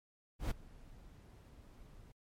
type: noise with ADSR envelope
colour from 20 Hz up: brown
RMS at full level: -32 dBFS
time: 0.39-2.12 s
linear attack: 120 ms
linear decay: 7 ms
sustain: -24 dB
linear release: 7 ms
effects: MP3 64 kbps